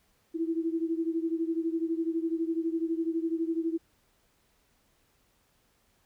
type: beating tone pair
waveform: sine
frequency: 325.4 / 337.4 Hz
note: E4 / E4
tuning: -22 / +40 cents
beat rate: 12 Hz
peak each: -29 / -32 dBFS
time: 0.34-3.78 s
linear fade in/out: 20 ms
effects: pink hiss -69 dBFS RMS until 6.05 s